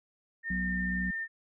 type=tone with pitch glide; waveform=sine; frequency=1823 to 1808.3 Hz; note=A#6 to A6; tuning=-39 to +47 cents; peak=-32 dBFS; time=0.43-1.28 s; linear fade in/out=50 ms; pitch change=-14 cents; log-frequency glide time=0.54-0.77 s
type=harmonic tone; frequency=61.74 Hz; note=B1; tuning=in tune; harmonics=1 / 3 / 4; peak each=-37 / -32 / -42 dBFS; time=0.5-1.11 s; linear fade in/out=5 ms
effects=none